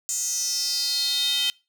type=tone with high-pass filter sweep; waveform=square; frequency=282.8 Hz; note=C#4; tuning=35 cents sharp; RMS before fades=-25 dBFS; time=0.09-1.5 s; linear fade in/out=0 ms; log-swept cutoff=7100 to 3200 Hz; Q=6.4; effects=noise-tail reverb RT60 0.3 s tail -25 dB re dry

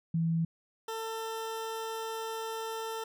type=tone pair in turn; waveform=sine / 20% pulse; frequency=164.81 / 447.4 Hz; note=E3 / A4; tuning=0 / +29 cents; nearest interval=octave + perfect fourth; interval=1729 cents; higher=second; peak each=-26 / -30 dBFS; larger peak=first; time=0.14-0.45 / 0.88-3.04 s; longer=second; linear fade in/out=5 ms; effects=none

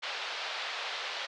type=band-pass noise; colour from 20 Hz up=white; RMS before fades=-37 dBFS; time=0.02-1.27 s; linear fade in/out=20 ms; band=520 to 4200 Hz; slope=24 dB/octave; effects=low-pass 7000 Hz 12 dB/octave

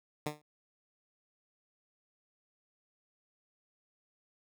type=tone with exponential decay; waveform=10% pulse; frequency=150 Hz; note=D3; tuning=37 cents sharp; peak=-22 dBFS; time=0.26-0.42 s; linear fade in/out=5 ms; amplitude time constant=33 ms; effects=none

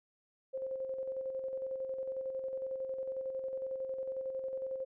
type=tone with tremolo; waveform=sine; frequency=528 Hz; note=C5; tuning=16 cents sharp; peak=-34 dBFS; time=0.53-4.85 s; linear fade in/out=20 ms; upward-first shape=square; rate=11 Hz; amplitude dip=40%; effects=none

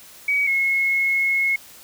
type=tone pair in turn; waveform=sine; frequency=2264 / 2173 Hz; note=C#7 / C#7; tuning=+36 / -35 cents; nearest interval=minor second; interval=71 cents; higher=first; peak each=-17 dBFS; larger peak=neither; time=0.28-0.47 / 0.47-1.56 s; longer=second; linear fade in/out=5 ms; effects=white hiss -45 dBFS RMS until 1.83 s

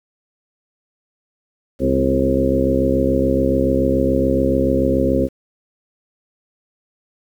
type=harmonic tone with a mistuned harmonic; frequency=67 Hz; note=C2; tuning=42 cents sharp; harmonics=1 / 2 / 3 / 4 / 5 / 6 / 7 / 8; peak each=-23 / -25 / -25 / -19 / -23 / -23 / -25 / -20 dBFS; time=1.79-5.29 s; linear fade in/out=50 ms; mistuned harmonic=4; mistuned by=-47 cents; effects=8-bit

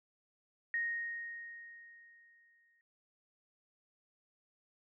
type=tone with exponential decay; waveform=sine; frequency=1864.7 Hz; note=A#6; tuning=in tune; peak=-31 dBFS; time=0.74-2.81 s; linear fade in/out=1 ms; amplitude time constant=450 ms; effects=none

